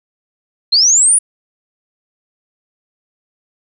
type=linear sweep; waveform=sine; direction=up; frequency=4055 to 9920 Hz; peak=-7 dBFS; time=0.72-1.19 s; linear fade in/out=10 ms; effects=none